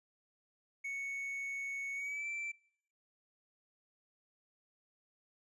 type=tone with pitch glide; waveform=triangle; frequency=2217 to 2337 Hz; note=C#7 to D7; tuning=0 to -9 cents; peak=-36 dBFS; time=0.84-2.52 s; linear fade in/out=10 ms; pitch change=+91 cents; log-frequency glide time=1.94-2.27 s; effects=noise-tail reverb RT60 0.7 s tail -24 dB re dry + resampled to 24000 Hz